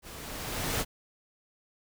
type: noise with level ramp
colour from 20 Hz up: pink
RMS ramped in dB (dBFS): -46 to -28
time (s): 0.02-0.85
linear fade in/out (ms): 50
effects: none